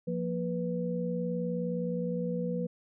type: tone cluster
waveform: sine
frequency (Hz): 174.9 / 234.3 / 492.5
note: F3 / A#3 / B4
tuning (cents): +3 / +9 / -5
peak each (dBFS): -32 / -37 / -34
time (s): 0.07-2.67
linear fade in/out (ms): 10
effects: none